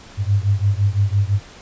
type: beating tone pair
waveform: sine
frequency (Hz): 98 / 103.9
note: G2 / G#2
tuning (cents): 0 / +1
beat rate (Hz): 5.9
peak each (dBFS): -17 / -18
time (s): 0.17-1.4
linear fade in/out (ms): 50
effects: pink hiss -42 dBFS RMS until 1.61 s + resampled to 16000 Hz